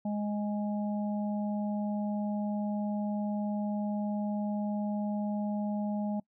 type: harmonic tone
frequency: 207.7 Hz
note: G#3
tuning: in tune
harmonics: 1 / 3 / 4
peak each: -30 / -40 / -42 dBFS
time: 0.05-6.2 s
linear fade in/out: 5 ms
effects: noise-tail reverb RT60 0.1 s tail -24 dB re dry